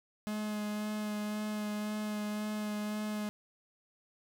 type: tone with vibrato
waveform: 45% pulse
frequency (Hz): 211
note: G#3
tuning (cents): +28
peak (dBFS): -34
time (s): 0.27-3.29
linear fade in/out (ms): 0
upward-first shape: sine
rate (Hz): 1.9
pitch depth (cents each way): 13
effects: none